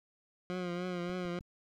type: tone with vibrato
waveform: 20% pulse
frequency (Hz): 178.3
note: F3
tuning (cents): +36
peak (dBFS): -30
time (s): 0.5-1.39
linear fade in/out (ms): 0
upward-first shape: triangle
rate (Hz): 3.4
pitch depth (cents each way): 54
type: clicks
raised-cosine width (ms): 5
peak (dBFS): -39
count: 3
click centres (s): 1.097 / 1.253 / 1.409
effects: low-pass 4000 Hz 12 dB/octave + 11-bit